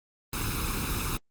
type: noise with comb filter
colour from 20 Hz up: pink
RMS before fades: -30 dBFS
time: 0.33-1.17 s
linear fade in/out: 2 ms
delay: 0.78 ms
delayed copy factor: +0.9
effects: Opus 24 kbps